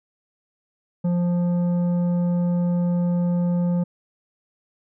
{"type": "tone with tanh clipping", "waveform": "sine", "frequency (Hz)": 175.3, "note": "F3", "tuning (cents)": 7, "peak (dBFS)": -20, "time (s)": [1.04, 3.84], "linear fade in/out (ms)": 10, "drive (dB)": 9, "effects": []}